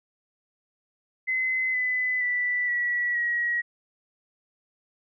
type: tone with pitch steps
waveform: sine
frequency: 2042 / 2007 / 1972.4 / 1938.6 / 1905.3 Hz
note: C7 / B6 / B6 / B6 / A#6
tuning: -43 / +27 / -3 / -33 / +37 cents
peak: -23 dBFS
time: 1.27-3.62 s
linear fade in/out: 20 ms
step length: 470 ms
effects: none